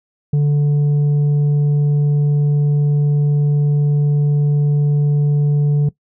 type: tone with tanh clipping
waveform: sine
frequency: 146 Hz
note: D3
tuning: 10 cents flat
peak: -12 dBFS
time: 0.33-5.89 s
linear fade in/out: 5 ms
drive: 4 dB
effects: noise-tail reverb RT60 0.1 s tail -19 dB re dry